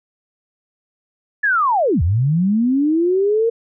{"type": "linear two-way sweep", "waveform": "sine", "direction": "down then up", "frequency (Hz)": [1749, 74.9, 467.6], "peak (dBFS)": -13, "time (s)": [1.43, 3.5], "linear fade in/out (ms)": 10, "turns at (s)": 2.02, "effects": []}